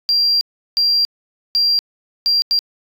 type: tone bursts at uneven times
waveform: sine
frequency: 4748 Hz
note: D8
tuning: 18 cents sharp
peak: -11 dBFS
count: 5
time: 0.09-0.41 / 0.77-1.05 / 1.55-1.79 / 2.26-2.42 / 2.51-2.59 s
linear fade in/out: 0 ms
effects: tanh soft clip ceiling -8 dBFS